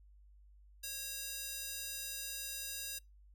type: tone with high-pass filter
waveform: square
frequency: 547 Hz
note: C#5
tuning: 23 cents flat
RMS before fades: -43 dBFS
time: 0.83-2.99 s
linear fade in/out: 10 ms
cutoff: 4700 Hz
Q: 0.62
effects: noise-tail reverb RT60 0.2 s tail -24 dB re dry + added 50 Hz sine -58 dBFS peak until 3.34 s